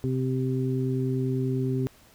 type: harmonic tone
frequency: 130 Hz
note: C3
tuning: 11 cents flat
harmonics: 1 / 2 / 3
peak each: -26 / -29 / -31 dBFS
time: 0.04-1.87 s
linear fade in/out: 0 ms
effects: pink hiss -56 dBFS RMS until 2.14 s